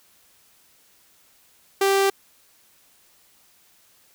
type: tone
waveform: sawtooth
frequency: 392 Hz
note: G4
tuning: in tune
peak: -13 dBFS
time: 1.81-2.1 s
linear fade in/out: 5 ms
effects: white hiss -58 dBFS RMS until 4.14 s